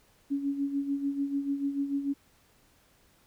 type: tone with tremolo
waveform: sine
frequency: 280 Hz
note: C#4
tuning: 18 cents sharp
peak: -25 dBFS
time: 0.3-2.14 s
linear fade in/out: 20 ms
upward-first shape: sine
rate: 6.8 Hz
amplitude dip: 65%
effects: pink hiss -64 dBFS RMS until 3.26 s